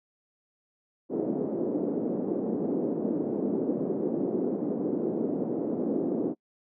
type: band-pass noise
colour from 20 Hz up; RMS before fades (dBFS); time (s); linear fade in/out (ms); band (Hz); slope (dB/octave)
white; -29; 1.09-6.35; 50; 210 to 410; 24
effects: noise-tail reverb RT60 0.1 s tail -26 dB re dry